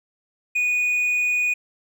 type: tone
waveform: triangle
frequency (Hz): 2468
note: D#7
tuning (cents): -15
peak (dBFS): -17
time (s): 0.55-1.54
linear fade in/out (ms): 10
effects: none